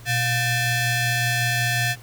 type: ring-modulated tone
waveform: sawtooth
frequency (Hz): 830.6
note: G#5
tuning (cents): 0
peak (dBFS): -13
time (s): 0.05-1.96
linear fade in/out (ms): 50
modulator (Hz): 952
effects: added 116 Hz sine -41 dBFS peak until 2.02 s + pink hiss -48 dBFS RMS until 2.02 s